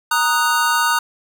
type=chord; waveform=square; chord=D# minor; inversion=second; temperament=equal; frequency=932.3 / 1244.5 / 1480 Hz; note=A#5 / D#6 / F#6; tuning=0 / 0 / 0 cents; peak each=-20 dBFS; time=0.11-0.99 s; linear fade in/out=5 ms; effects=none